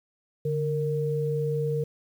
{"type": "tone pair together", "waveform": "sine", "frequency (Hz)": [145.9, 462.3], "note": ["D3", "A#4"], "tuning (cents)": [-11, -14], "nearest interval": "octave + minor sixth", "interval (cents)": 1997, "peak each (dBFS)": -27, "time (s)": [0.45, 1.84], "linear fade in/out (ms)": 5, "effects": ["9-bit"]}